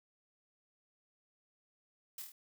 blue noise with echo, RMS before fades -45 dBFS, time 2.18-2.22 s, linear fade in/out 2 ms, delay 25 ms, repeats 4, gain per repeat -3 dB, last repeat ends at 2.32 s, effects none

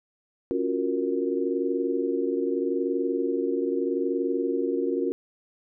sine chord, Gb major seventh, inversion second, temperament equal, 277.2 / 349.2 / 370 / 466.2 Hz, Db4 / F4 / Gb4 / Bb4, 0 / 0 / 0 / 0 cents, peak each -29 dBFS, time 0.51-5.12 s, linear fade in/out 0 ms, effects none

